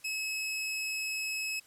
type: tone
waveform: sawtooth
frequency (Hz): 2576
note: E7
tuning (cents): -41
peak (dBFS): -29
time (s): 0.04-1.6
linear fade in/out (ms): 10
effects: white hiss -60 dBFS RMS until 1.66 s + low-pass 12000 Hz 12 dB/octave